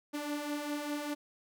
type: beating tone pair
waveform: sawtooth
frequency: 290 / 295 Hz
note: D4 / D4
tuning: -22 / +8 cents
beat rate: 5 Hz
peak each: -37 / -32 dBFS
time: 0.13-1.15 s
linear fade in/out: 20 ms
effects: none